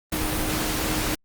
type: tone in noise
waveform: sine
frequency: 309.6 Hz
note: D#4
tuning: 9 cents flat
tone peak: -31 dBFS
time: 0.12-1.15 s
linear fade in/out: 5 ms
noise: pink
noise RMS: -26 dBFS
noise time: 0.12-1.15 s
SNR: -8 dB
effects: Opus 32 kbps